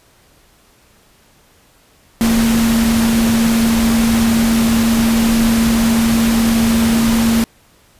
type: tone in noise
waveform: sine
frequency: 228.3 Hz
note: A#3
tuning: 36 cents flat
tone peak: -11 dBFS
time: 2.21-7.44 s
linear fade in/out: 0 ms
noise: pink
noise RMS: -20 dBFS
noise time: 2.21-7.44 s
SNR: +6 dB
effects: pink hiss -51 dBFS RMS until 7.99 s + resampled to 32000 Hz